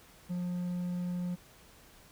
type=tone; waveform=triangle; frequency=177.8 Hz; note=F3; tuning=31 cents sharp; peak=-30 dBFS; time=0.29-1.36 s; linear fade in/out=20 ms; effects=pink hiss -58 dBFS RMS until 2.11 s